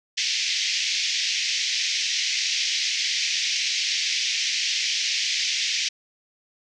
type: band-pass noise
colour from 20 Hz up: white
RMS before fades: -25 dBFS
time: 0.17-5.89 s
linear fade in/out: 10 ms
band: 2000 to 6100 Hz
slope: 48 dB/octave
effects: none